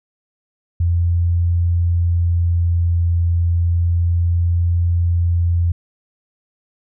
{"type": "tone with vibrato", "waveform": "sine", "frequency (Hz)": 85.8, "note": "F2", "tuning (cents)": -30, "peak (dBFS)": -13, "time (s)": [0.8, 5.72], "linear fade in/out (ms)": 5, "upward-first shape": "triangle", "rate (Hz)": 0.31, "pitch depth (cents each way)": 9, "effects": []}